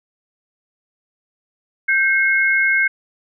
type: tone pair together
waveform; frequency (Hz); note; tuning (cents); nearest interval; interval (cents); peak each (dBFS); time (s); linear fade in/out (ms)
sine; 1567.1 / 2167; G6 / C#7; -1 / -40; tritone; 561; -16; 1.88-2.88; 10
effects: none